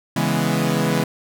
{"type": "chord", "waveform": "sawtooth", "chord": "C# minor seventh", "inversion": "none", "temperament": "equal", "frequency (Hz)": [138.59, 164.81, 207.7, 246.9], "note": ["C#3", "E3", "G#3", "B3"], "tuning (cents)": [0, 0, 0, 0], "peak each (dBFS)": [-20, -18, -19, -21], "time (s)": [0.16, 1.04], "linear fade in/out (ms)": 5, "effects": []}